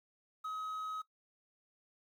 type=tone with quantisation; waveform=triangle; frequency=1271 Hz; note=D#6; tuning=36 cents sharp; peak=-36 dBFS; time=0.44-1.02 s; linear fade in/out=10 ms; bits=11; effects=noise-tail reverb RT60 0.1 s tail -17 dB re dry